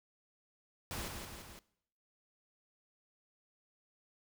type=noise with echo; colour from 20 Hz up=pink; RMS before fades=-41 dBFS; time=0.91-1.08 s; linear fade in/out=0 ms; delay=170 ms; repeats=3; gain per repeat=-4 dB; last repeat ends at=1.59 s; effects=noise-tail reverb RT60 0.7 s tail -20 dB re dry